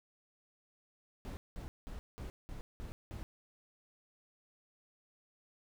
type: noise bursts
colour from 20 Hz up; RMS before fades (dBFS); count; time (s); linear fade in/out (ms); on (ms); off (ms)
brown; -44; 7; 1.25-3.23; 0; 120; 190
effects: none